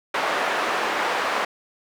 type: band-pass noise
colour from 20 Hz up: white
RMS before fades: -24 dBFS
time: 0.14-1.45 s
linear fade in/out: 5 ms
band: 450 to 1500 Hz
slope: 12 dB/octave
effects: none